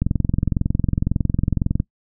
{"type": "click train", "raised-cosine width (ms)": 5, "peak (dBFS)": -6, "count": 40, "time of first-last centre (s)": [0.02, 1.801], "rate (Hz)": 21.9, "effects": ["noise-tail reverb RT60 0.1 s tail -23 dB re dry"]}